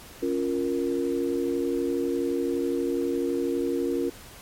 sine chord, Bb minor, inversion first, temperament equal, 277.2 / 349.2 / 466.2 Hz, Db4 / F4 / Bb4, 0 / 0 / 0 cents, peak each -28 / -27 / -29 dBFS, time 0.22-4.1 s, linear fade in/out 10 ms, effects pink hiss -46 dBFS RMS until 4.41 s + MP3 64 kbps

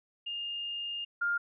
sine tone pair in turn, 2823 / 1405.4 Hz, F7 / F6, +18 / +10 cents, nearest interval octave, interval 1208 cents, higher first, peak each -34 / -27 dBFS, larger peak second, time 0.26-1.05 / 1.21-1.38 s, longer first, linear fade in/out 10 ms, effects none

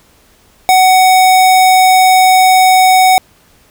square tone, 747 Hz, F#5, 16 cents sharp, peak -5 dBFS, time 0.69-3.18 s, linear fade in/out 0 ms, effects pink hiss -48 dBFS RMS until 3.7 s

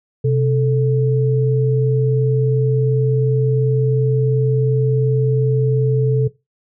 sine tone pair together, 129.9 / 438.6 Hz, C3 / A4, -12 / -6 cents, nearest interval octave + major sixth, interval 2106 cents, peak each -14 / -18 dBFS, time 0.24-6.28 s, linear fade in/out 10 ms, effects noise-tail reverb RT60 0.2 s tail -17 dB re dry

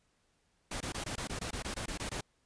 pink noise bursts, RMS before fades -38 dBFS, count 13, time 0.71-2.21 s, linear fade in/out 5 ms, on 96 ms, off 21 ms, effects pink hiss -74 dBFS RMS until 2.45 s + resampled to 22050 Hz

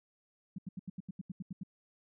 sine tone bursts, 185 Hz, F#3, in tune, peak -37 dBFS, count 11, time 0.56-1.634 s, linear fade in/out 5 ms, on 24 ms, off 81 ms, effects none

